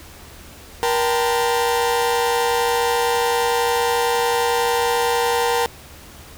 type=tone cluster; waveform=40% pulse; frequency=474 / 784 / 897 / 1021 Hz; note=A#4 / G5 / A5 / C6; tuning=+29 / 0 / +33 / -43 cents; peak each=-19 / -23 / -22 / -27 dBFS; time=0.83-5.66 s; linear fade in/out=0 ms; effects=added 76 Hz sine -45 dBFS peak until 6.37 s + pink hiss -42 dBFS RMS until 6.37 s